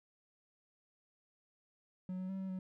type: tone with pitch steps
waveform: triangle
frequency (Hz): 184.3 / 185.9 / 191.8 / 190.4 / 186.5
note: F#3 / F#3 / G3 / F#3 / F#3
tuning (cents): -7 / +8 / -37 / +50 / +14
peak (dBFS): -36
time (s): 2.09-2.59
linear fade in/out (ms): 2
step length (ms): 100
effects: none